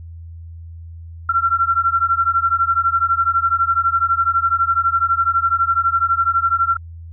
sine beating tone pair, 1356 / 1368 Hz, E6 / F6, +49 / -36 cents, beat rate 12 Hz, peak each -17 dBFS, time 1.29-6.77 s, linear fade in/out 5 ms, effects added 83 Hz sine -32 dBFS peak until 7.12 s

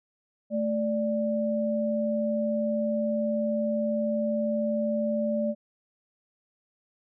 sine tone pair together, 220.2 / 587.3 Hz, A3 / D5, +2 / 0 cents, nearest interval octave + perfect fourth, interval 1698 cents, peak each -27 dBFS, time 0.5-5.55 s, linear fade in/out 50 ms, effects none

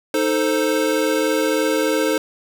square chord, A diminished, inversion second, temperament equal, 311.1 / 440 / 523.3 Hz, Eb4 / A4 / C5, 0 / 0 / 0 cents, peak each -22 dBFS, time 0.14-2.18 s, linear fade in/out 2 ms, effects none

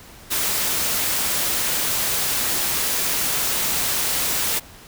white noise, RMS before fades -22 dBFS, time 0.3-4.6 s, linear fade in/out 20 ms, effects pink hiss -44 dBFS RMS until 4.87 s

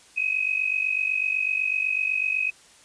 sine tone pair together, 2512 / 2560 Hz, D#7 / D#7, +16 / +49 cents, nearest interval unison, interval 33 cents, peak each -25 dBFS, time 0.16-2.51 s, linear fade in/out 20 ms, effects white hiss -53 dBFS RMS until 2.84 s + resampled to 22050 Hz

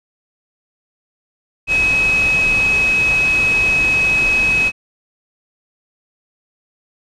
sine tone in noise, 2552 Hz, D#7, 43 cents sharp, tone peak -12 dBFS, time 1.67-4.72 s, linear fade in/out 50 ms, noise pink, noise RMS -25 dBFS, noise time 1.67-4.72 s, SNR +10 dB, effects low-pass 7000 Hz 12 dB/octave

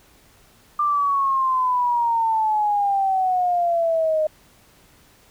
sine exponential sweep, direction down, 1194 to 615 Hz, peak -17 dBFS, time 0.79-4.27 s, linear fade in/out 5 ms, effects pink hiss -54 dBFS RMS until 5.3 s

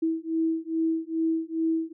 sine beating tone pair, 323.5 / 325.9 Hz, E4 / E4, -32 / -20 cents, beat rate 2.4 Hz, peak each -27 dBFS, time 0.02-1.93 s, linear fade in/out 10 ms, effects none

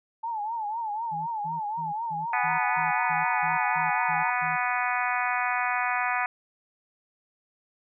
sine tone with vibrato, 880 Hz, A5, in tune, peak -28 dBFS, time 0.23-4.31 s, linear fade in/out 10 ms, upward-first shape triangle, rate 4 Hz, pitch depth 140 cents each way
sine tone bursts, 161.3 Hz, E3, 37 cents flat, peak -38 dBFS, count 11, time 1.11-4.57 s, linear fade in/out 20 ms, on 160 ms, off 170 ms
harmonic tone, 246.9 Hz, B3, in tune, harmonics 3 / 4 / 5 / 6 / 7 / 8 / 9 / 10, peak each -30 / -31 / -32 / -33 / -33 / -34 / -35 / -35 dBFS, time 2.33-6.26 s, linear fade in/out 2 ms
effects none

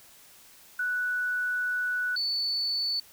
sine tone pair in turn, 1480 / 4476 Hz, F#6 / C#8, 0 / +16 cents, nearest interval octave + perfect fifth, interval 1916 cents, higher second, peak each -26 dBFS, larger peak neither, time 0.79-2.16 / 2.16-3 s, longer first, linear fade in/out 5 ms, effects white hiss -54 dBFS RMS until 3.12 s

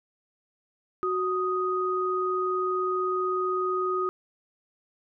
sine tone pair together, 370.4 / 1246 Hz, F#4 / D#6, +2 / +2 cents, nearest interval octave + major sixth, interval 2100 cents, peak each -27 dBFS, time 1.03-4.09 s, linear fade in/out 0 ms, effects none

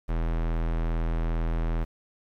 square tone, 41.2 Hz, E1, in tune, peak -25 dBFS, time 0.08-1.85 s, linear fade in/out 20 ms, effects low-pass 2000 Hz 12 dB/octave + 9-bit

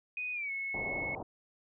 sine tone with pitch glide, 2489 to 2192 Hz, D#7 to C#7, 0 to -20 cents, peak -34 dBFS, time 0.17-1.15 s, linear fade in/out 2 ms, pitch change -220 cents, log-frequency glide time 0.33-0.51 s
white low-pass noise, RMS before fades -41 dBFS, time 0.74-1.23 s, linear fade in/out 5 ms, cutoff 910 Hz, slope 48 dB/octave
effects none

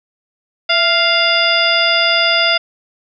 harmonic tone with a mistuned harmonic, 698.5 Hz, F5, in tune, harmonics 1 / 2 / 3 / 4 / 5 / 7, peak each -18 / -18 / -18 / -18 / -18 / -18 dBFS, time 0.69-2.58 s, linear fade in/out 10 ms, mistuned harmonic 1, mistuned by -74 cents, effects none

